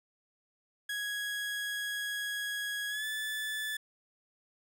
30% pulse tone with pitch glide, 1661.2 to 1739.8 Hz, G#6 to A6, 0 to -20 cents, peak -31 dBFS, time 0.89-3.77 s, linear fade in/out 5 ms, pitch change +80 cents, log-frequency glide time 2.89-3.05 s, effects none

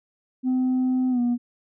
sine tone with pitch glide, 256 to 241.6 Hz, C4 to B3, -38 to -38 cents, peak -17 dBFS, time 0.43-1.38 s, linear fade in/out 50 ms, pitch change -100 cents, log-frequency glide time 1.1-1.2 s, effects tanh soft clip ceiling -18 dBFS

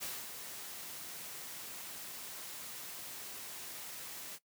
white noise with ADSR envelope, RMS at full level -40 dBFS, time 0-4.39 s, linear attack 30 ms, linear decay 220 ms, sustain -6 dB, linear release 45 ms, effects noise-tail reverb RT60 0.1 s tail -18 dB re dry + high-pass 100 Hz 12 dB/octave

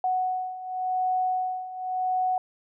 sine beating tone pair, 740 / 740.9 Hz, F#5 / F#5, 0 / +2 cents, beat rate 0.9 Hz, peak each -30 / -26 dBFS, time 0.04-2.38 s, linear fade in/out 2 ms, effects none

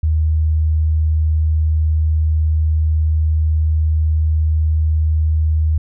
sine tone, 78.2 Hz, D#2, 9 cents sharp, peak -12 dBFS, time 0.03-5.78 s, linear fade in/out 5 ms, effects none

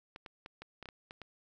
clicks, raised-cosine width 0.3 ms, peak -30 dBFS, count 9, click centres 0.161 / 0.262 / 0.461 / 0.62 / 0.827 / 0.857 / 0.888 / 1.109 / 1.217 s, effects none

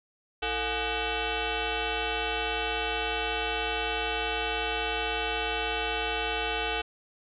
sine tone with frequency modulation, 1108.7 Hz, C#6, in tune, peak -27 dBFS, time 0.42-6.82 s, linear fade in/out 10 ms, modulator 389 Hz, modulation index 5.6, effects none

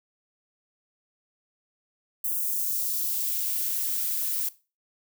violet noise with high-pass filter sweep, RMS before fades -28 dBFS, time 2.24-4.49 s, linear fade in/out 5 ms, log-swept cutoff 10000 to 530 Hz, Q 0.94, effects noise-tail reverb RT60 0.3 s tail -18 dB re dry

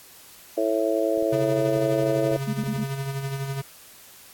harmonic tone, 110 Hz, A2, in tune, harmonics 3 / 4 / 5 / 6, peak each -26 / -27 / -25 / -26 dBFS, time 0.57-2.37 s, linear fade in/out 10 ms
clicks, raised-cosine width 2 ms, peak -30 dBFS, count 11, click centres 1.175 / 1.226 / 1.768 / 2.038 / 2.315 / 2.372 / 2.591 / 2.637 / 2.67 / 2.763 / 2.799 s
square tone with tremolo, 136.8 Hz, C#3, 23 cents flat, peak -26 dBFS, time 1.32-3.62 s, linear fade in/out 10 ms, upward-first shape sine, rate 12 Hz, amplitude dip 50%
sine tone bursts, 213.7 Hz, G#3, 50 cents sharp, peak -24 dBFS, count 4, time 2.47-2.841 s, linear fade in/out 10 ms, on 65 ms, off 37 ms
effects white hiss -48 dBFS RMS until 4.33 s + AAC 64 kbps

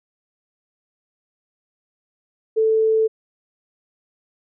sine tone, 441.1 Hz, A4, 4 cents sharp, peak -14 dBFS, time 2.56-3.08 s, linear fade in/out 20 ms, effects none

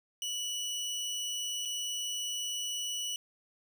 25% pulse tone with dropouts, 2949 Hz, F#7, 6 cents flat, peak -30 dBFS, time 0.22-3.16 s, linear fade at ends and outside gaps 1 ms, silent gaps 1.652-1.656 s, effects none

